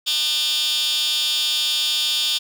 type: tone with high-pass filter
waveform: 15% pulse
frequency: 302.3 Hz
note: D#4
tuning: 50 cents flat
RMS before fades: -21 dBFS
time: 0.06-2.39 s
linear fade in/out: 20 ms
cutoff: 3700 Hz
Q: 7.5
effects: none